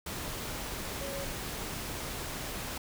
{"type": "tone in noise", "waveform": "sine", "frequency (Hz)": 554.4, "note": "C#5", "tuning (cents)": 0, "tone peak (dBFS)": -38, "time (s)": [1.01, 1.25], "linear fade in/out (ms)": 5, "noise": "pink", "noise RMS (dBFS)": -38, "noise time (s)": [0.06, 2.78], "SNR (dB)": -3, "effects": []}